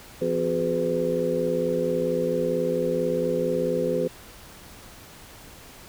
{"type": "harmonic tone with a mistuned harmonic", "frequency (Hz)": 84.4, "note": "E2", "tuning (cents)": 41, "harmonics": [2, 3, 4, 5, 6], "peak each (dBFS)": [-31, -31, -30, -28, -25], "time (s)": [0.21, 4.08], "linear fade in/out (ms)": 10, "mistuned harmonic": 4, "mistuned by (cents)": 130, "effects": ["pink hiss -46 dBFS RMS until 5.88 s"]}